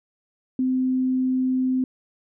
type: tone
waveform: sine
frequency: 257.7 Hz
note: C4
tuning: 26 cents flat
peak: -19 dBFS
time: 0.59-1.84 s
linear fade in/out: 2 ms
effects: none